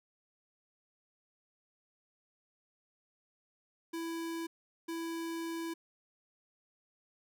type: tone bursts at uneven times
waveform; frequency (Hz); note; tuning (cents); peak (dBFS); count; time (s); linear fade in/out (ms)
square; 331.3; E4; +9; -37; 2; 3.93-4.47 / 4.88-5.74; 10
effects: none